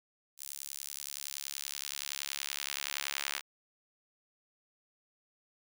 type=tone with high-pass filter sweep; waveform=sawtooth; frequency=70.6 Hz; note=C#2; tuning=32 cents sharp; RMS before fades=-40 dBFS; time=0.37-3.42 s; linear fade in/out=50 ms; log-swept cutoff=8100 to 1900 Hz; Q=0.79; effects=none